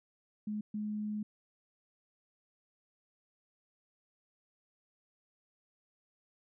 sine tone bursts at uneven times, 211.1 Hz, G#3, 29 cents sharp, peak -34 dBFS, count 2, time 0.47-0.61 / 0.74-1.23 s, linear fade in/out 5 ms, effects none

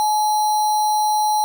sine tone with sample-and-hold, 850 Hz, G#5, 40 cents sharp, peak -15 dBFS, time 0-1.44 s, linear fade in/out 0 ms, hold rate 4900 Hz, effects none

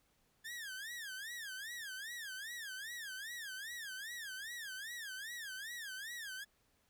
sawtooth tone with vibrato, 1711 Hz, A6, 49 cents flat, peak -40 dBFS, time 0.44-6.45 s, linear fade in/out 20 ms, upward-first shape sine, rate 2.5 Hz, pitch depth 220 cents each way, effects pink hiss -75 dBFS RMS until 6.89 s

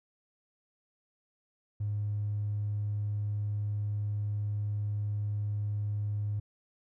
triangle tone, 103.83 Hz, G#2, in tune, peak -26 dBFS, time 1.8-6.4 s, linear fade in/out 10 ms, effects tanh soft clip ceiling -27 dBFS

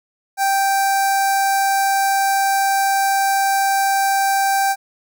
sawtooth tone with notch filter, 784 Hz, G5, in tune, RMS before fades -17 dBFS, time 0.37-4.76 s, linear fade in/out 50 ms, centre 3100 Hz, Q 0.9, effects none

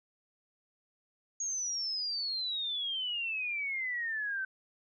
sine exponential sweep, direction down, 6645 to 1526 Hz, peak -32 dBFS, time 1.4-4.45 s, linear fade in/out 5 ms, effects none

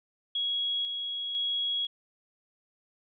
sine tone with tremolo, 3322 Hz, G#7, in tune, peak -27 dBFS, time 0.35-1.87 s, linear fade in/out 5 ms, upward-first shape square, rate 1 Hz, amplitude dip 40%, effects none

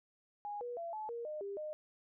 sine tone with pitch steps, 825 / 484.3 / 677 / 861 / 469.7 / 609 / 399.3 / 611 Hz, G#5 / B4 / E5 / A5 / A#4 / D#5 / G4 / D#5, -12 / -34 / +46 / -38 / +13 / -37 / +32 / -32 cents, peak -39 dBFS, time 0.45-1.73 s, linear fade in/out 0 ms, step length 160 ms, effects none

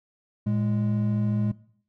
triangle tone pair together, 113.38 / 207.7 Hz, A#2 / G#3, -48 / 0 cents, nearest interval minor seventh, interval 1048 cents, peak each -23 dBFS, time 0.46-1.52 s, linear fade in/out 10 ms, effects noise-tail reverb RT60 0.6 s tail -20 dB re dry

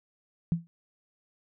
sine tone with exponential decay, 167.9 Hz, E3, 32 cents sharp, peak -19 dBFS, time 0.52-0.67 s, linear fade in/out 0 ms, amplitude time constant 31 ms, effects none

